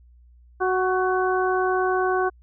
harmonic tone with a mistuned harmonic, 370.9 Hz, F#4, 4 cents sharp, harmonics 1 / 2 / 3 / 4, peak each -22 / -25 / -27 / -28 dBFS, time 0.6-2.3 s, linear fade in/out 20 ms, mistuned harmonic 4, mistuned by +22 cents, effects added 60 Hz sine -49 dBFS peak until 2.42 s

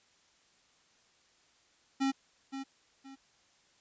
square tone with echo, 270.1 Hz, C#4, 45 cents flat, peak -28 dBFS, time 2-2.12 s, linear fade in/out 20 ms, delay 520 ms, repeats 2, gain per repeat -10 dB, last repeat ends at 3.16 s, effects white hiss -67 dBFS RMS until 3.8 s + resampled to 16000 Hz

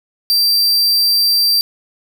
45% pulse tone, 4699 Hz, D8, in tune, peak -10 dBFS, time 0.3-1.61 s, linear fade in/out 0 ms, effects none

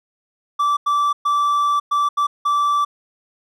triangle tone bursts at uneven times, 1163 Hz, D6, 17 cents flat, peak -13 dBFS, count 6, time 0.59-0.77 / 0.86-1.13 / 1.25-1.8 / 1.91-2.09 / 2.17-2.27 / 2.45-2.85 s, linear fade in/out 10 ms, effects none

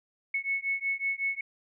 sine beating tone pair, 2200 / 2205.4 Hz, C#7 / C#7, -14 / -9 cents, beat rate 5.4 Hz, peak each -31 dBFS, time 0.34-1.41 s, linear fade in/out 5 ms, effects none

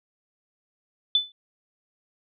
sine tone with exponential decay, 3501 Hz, A7, 9 cents flat, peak -14 dBFS, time 1.15-1.32 s, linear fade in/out 2 ms, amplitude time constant 36 ms, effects none

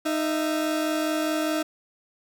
30% pulse tone pair together, 310.4 / 665.7 Hz, D#4 / E5, -4 / +17 cents, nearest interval octave + minor second, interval 1321 cents, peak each -22 / -27 dBFS, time 0.05-1.63 s, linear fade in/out 10 ms, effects none

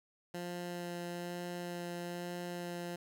15% pulse tone with vibrato, 175 Hz, F3, 4 cents sharp, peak -33 dBFS, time 0.34-2.96 s, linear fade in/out 5 ms, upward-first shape sine, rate 1.1 Hz, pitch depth 9 cents each way, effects none

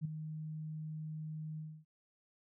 sine tone with ADSR envelope, 155.56 Hz, D#3, in tune, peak -31 dBFS, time 0.01-1.85 s, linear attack 40 ms, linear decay 8 ms, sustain -9 dB, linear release 270 ms, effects none

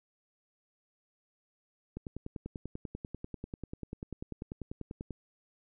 click train, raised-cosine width 3 ms, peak -26 dBFS, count 33, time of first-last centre 1.97-5.107 s, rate 10.2 Hz, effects none

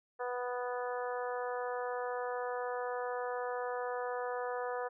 harmonic tone, 246.9 Hz, B3, in tune, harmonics 2 / 3 / 4 / 5 / 6 / 7, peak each -37 / -41 / -43 / -45 / -47 / -48 dBFS, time 0.19-4.89 s, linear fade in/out 20 ms, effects none

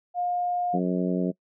sine tone, 711 Hz, F5, 31 cents sharp, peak -24 dBFS, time 0.14-0.8 s, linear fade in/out 50 ms
harmonic tone, 90.8 Hz, F#2, 32 cents flat, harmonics 2 / 3 / 4 / 5 / 6 / 7, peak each -25 / -29 / -31 / -33 / -35 / -36 dBFS, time 0.73-1.32 s, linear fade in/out 20 ms
effects noise-tail reverb RT60 0.1 s tail -23 dB re dry

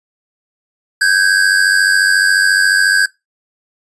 square tone pair together, 1546 / 1640.2 Hz, G6 / G#6, -24 / -22 cents, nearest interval minor second, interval 102 cents, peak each -13 / -13 dBFS, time 1.01-3.06 s, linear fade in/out 5 ms, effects noise-tail reverb RT60 0.2 s tail -20 dB re dry + resampled to 24000 Hz

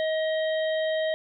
harmonic tone, 632 Hz, D#5, 27 cents sharp, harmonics 1 / 3 / 5 / 6, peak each -24 / -34 / -38 / -40 dBFS, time 0-1.14 s, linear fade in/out 0 ms, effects none

